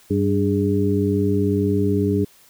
harmonic tone with a mistuned harmonic, 98 Hz, G2, in tune, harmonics 1 / 2 / 3 / 4, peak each -22 / -22 / -22 / -22 dBFS, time 0.1-2.25 s, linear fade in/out 10 ms, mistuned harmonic 4, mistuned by +78 cents, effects white hiss -52 dBFS RMS until 2.49 s

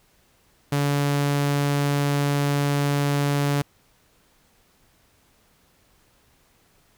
sawtooth tone, 143 Hz, D3, 46 cents flat, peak -16 dBFS, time 0.72-3.62 s, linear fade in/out 5 ms, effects pink hiss -61 dBFS RMS until 6.97 s

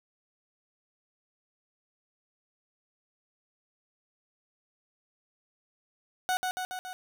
30% pulse tone with echo, 739 Hz, F#5, 2 cents flat, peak -23 dBFS, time 6.29-6.37 s, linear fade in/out 0 ms, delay 140 ms, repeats 4, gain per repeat -3 dB, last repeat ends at 6.93 s, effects none

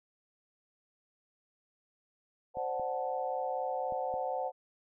sine chord, D dominant seventh, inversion third, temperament equal with one note detuned, 523.3 / 587.3 / 740 / 877 Hz, C5 / D5 / F#5 / A5, 0 / 0 / 0 / -6 cents, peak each -36 / -41 / -35 / -40 dBFS, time 2.54-4.52 s, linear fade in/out 50 ms
clicks, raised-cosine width 2 ms, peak -35 dBFS, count 4, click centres 2.571 / 2.797 / 3.923 / 4.14 s
effects none

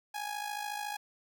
sawtooth tone with amplitude modulation, 830.6 Hz, G#5, in tune, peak -29 dBFS, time 0.14-0.97 s, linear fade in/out 10 ms, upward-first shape sine, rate 53.9 Hz, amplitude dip 65%, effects none

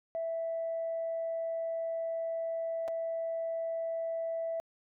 sine tone with dropouts, 659.3 Hz, E5, in tune, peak -31 dBFS, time 0.15-4.6 s, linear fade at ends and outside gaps 0 ms, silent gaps 2.879-2.883 s, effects tanh soft clip ceiling -27 dBFS

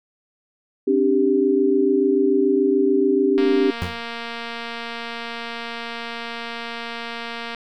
sine chord, C suspended second, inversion none, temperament equal with one note detuned, 266.8 / 293.7 / 392 Hz, C4 / D4 / G4, +34 / 0 / 0 cents, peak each -21 / -21 / -17 dBFS, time 0.87-3.71 s, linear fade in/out 10 ms
click train, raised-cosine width 0.3 ms, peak -15 dBFS, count 972, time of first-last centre 3.38-7.547 s, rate 233 Hz
30% pulse tone with exponential decay, 89 Hz, F2, 33 cents sharp, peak -17 dBFS, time 3.82-4.03 s, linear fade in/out 0 ms, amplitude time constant 45 ms
effects none

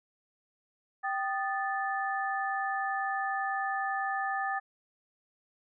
sine tone cluster, 781 / 1233 / 1751 Hz, G5 / D#6 / A6, -7 / -16 / -9 cents, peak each -32 / -36 / -34 dBFS, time 1.03-4.6 s, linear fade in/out 20 ms, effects none

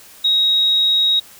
sine tone, 3789 Hz, A#7, 27 cents sharp, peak -12 dBFS, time 0.24-1.2 s, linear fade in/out 10 ms, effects white hiss -43 dBFS RMS until 1.39 s

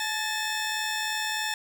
15% pulse tone pair together, 858.4 / 1800 Hz, A5 / A6, -43 / +39 cents, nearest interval octave + minor second, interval 1282 cents, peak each -24 dBFS, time 0-1.54 s, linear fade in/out 2 ms, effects none

